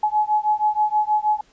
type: beating tone pair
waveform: sine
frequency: 846 / 852.3 Hz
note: G#5 / G#5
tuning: +32 / +45 cents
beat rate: 6.3 Hz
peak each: -20 dBFS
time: 0.03-1.41 s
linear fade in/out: 5 ms
effects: pink hiss -57 dBFS RMS until 1.52 s + resampled to 16000 Hz